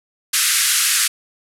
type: band-pass noise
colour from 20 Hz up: white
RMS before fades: -17 dBFS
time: 0.33-1.08 s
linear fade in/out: 10 ms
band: 1300 to 12000 Hz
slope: 48 dB/octave
effects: none